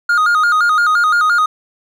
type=tone with vibrato; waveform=triangle; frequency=1329 Hz; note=E6; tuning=14 cents sharp; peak=-8 dBFS; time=0.09-1.46 s; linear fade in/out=5 ms; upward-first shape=square; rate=5.8 Hz; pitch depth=110 cents each way; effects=none